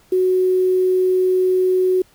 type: tone with quantisation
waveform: sine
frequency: 370 Hz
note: F#4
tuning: in tune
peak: -13 dBFS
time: 0.12-2.02 s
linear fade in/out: 5 ms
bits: 7
effects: pink hiss -54 dBFS RMS until 2.14 s